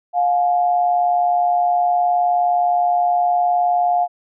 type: tone pair together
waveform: sine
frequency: 710 / 849.3 Hz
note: F5 / G#5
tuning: +28 / +39 cents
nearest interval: minor third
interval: 311 cents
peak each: -14 / -24 dBFS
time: 0.13-4.08 s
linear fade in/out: 50 ms
effects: none